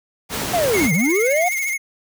pink noise, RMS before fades -24 dBFS, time 0.29-0.9 s, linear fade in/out 50 ms
triangle linear two-way sweep, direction down then up, 740 to 144.4 to 740 Hz, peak -14 dBFS, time 0.53-1.49 s, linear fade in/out 10 ms, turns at 0.93 s
blue noise with tremolo, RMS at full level -30 dBFS, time 0.62-1.74 s, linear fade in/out 10 ms, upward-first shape sine, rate 19 Hz, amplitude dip 80%
square tone with vibrato, 2156 Hz, C#7, 49 cents flat, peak -21 dBFS, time 0.73-1.78 s, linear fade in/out 20 ms, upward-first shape sine, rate 14 Hz, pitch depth 52 cents each way
effects high-pass 80 Hz 12 dB/octave

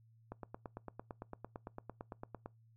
click train, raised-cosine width 1 ms, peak -30 dBFS, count 20, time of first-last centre 0.32-2.46 s, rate 8.88 Hz, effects noise-tail reverb RT60 0.2 s tail -23 dB re dry + added 113 Hz sine -63 dBFS peak until 2.76 s

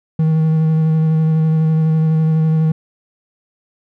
triangle tone with vibrato, 158.6 Hz, D#3, 33 cents sharp, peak -9 dBFS, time 0.19-2.72 s, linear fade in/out 5 ms, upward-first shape square, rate 12 Hz, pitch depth 12 cents each way, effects none

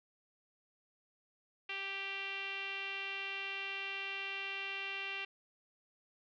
5% pulse tone with low-pass filter, 392 Hz, G4, in tune, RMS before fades -41 dBFS, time 1.69-5.25 s, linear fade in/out 5 ms, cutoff 2700 Hz, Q 4.5, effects none

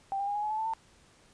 sine tone with pitch steps, 784 / 799.5 / 815.4 / 831.6 / 848.1 / 864.9 / 882 / 899.5 Hz, G5 / G5 / G#5 / G#5 / G#5 / A5 / A5 / A5, 0 / +34 / -32 / +2 / +36 / -30 / +4 / +38 cents, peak -29 dBFS, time 0.12-0.736 s, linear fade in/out 0 ms, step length 77 ms, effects pink hiss -61 dBFS RMS until 1.33 s + resampled to 22050 Hz

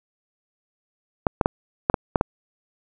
clicks, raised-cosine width 1 ms, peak -3 dBFS, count 7, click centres 1.268 / 1.412 / 1.459 / 1.899 / 1.942 / 2.158 / 2.211 s, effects none

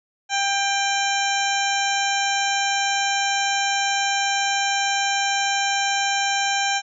harmonic tone with a mistuned harmonic, 794 Hz, G5, 22 cents sharp, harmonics 1 / 2 / 3 / 4 / 5 / 7 / 8 / 9, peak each -23 / -26 / -28 / -29 / -30 / -31 / -32 / -33 dBFS, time 0.29-6.82 s, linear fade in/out 50 ms, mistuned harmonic 4, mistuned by -40 cents, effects none

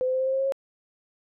sine tone with pitch steps, 510 / 514.7 / 519.5 / 524.3 / 529.2 / 534.1 / 539.1 / 544.1 Hz, C5 / C5 / C5 / C5 / C5 / C5 / C#5 / C#5, -44 / -29 / -12 / +3 / +20 / +36 / -48 / -32 cents, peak -22 dBFS, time 0.01-0.522 s, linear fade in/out 0 ms, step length 64 ms, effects none

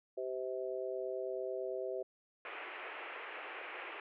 harmonic tone, 129 Hz, C3, 24 cents flat, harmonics 3 / 4 / 5, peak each -40 / -41 / -42 dBFS, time 0.17-2.03 s, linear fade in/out 10 ms
white band-pass noise, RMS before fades -46 dBFS, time 2.45-4 s, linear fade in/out 2 ms, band 340 to 2700 Hz, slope 48 dB/octave
effects none

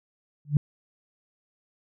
sine tone with exponential growth, 146.4 Hz, D3, 5 cents flat, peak -12 dBFS, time 0.45-0.57 s, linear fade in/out 2 ms, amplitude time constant 24 ms, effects none

